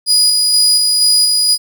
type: tone with tremolo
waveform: 30% pulse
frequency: 4924 Hz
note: D#8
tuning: 19 cents flat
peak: -5 dBFS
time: 0.06-1.58 s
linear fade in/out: 50 ms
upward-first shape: square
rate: 2.1 Hz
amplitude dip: 25%
effects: none